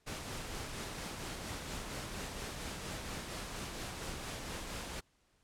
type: noise with tremolo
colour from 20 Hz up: pink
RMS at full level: -41 dBFS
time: 0.06-5.01 s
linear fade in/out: 20 ms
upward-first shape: sine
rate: 4.3 Hz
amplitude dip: 30%
effects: pink hiss -73 dBFS RMS until 5.43 s + low-pass 10000 Hz 12 dB/octave